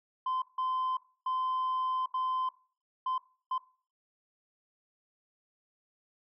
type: tone bursts at uneven times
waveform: sine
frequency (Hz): 1031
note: C6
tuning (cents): -26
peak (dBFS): -27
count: 6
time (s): 0.26-0.42 / 0.58-0.97 / 1.26-2.06 / 2.14-2.49 / 3.06-3.18 / 3.51-3.58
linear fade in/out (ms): 5
effects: noise-tail reverb RT60 0.4 s tail -18 dB re dry + tanh soft clip ceiling -27 dBFS